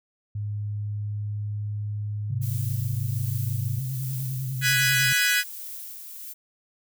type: tone with pitch glide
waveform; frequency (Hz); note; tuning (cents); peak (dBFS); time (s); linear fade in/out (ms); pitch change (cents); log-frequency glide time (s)
sine; 103.83 to 104.73; G#2 to G#2; 0 to +15; -27; 0.35-3.79; 5; +15; 0.65-3.14
type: tone with vibrato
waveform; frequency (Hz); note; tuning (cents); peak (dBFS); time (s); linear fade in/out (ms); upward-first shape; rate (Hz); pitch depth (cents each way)
sine; 130.81; C3; 0; -27; 2.3-5.13; 5; sine; 10; 69
type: noise with tremolo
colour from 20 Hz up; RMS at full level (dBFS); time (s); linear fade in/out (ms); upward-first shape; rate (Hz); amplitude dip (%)
violet; -37; 2.41-6.34; 20; sine; 1.3; 35
type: chord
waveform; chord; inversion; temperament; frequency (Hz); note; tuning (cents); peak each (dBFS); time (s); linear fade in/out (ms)
sawtooth; G# minor seventh; third; equal; 1480 / 1661.2 / 1975.5 / 2489; F#6 / G#6 / B6 / D#7; 0 / 0 / 0 / 0; -22 / -21 / -22 / -24; 4.61-5.44; 50
effects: none